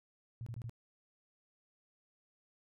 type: tone bursts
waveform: sine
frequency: 116.54 Hz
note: A#2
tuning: in tune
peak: -40 dBFS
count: 4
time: 0.41-0.695 s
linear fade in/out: 0 ms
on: 54 ms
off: 23 ms
effects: none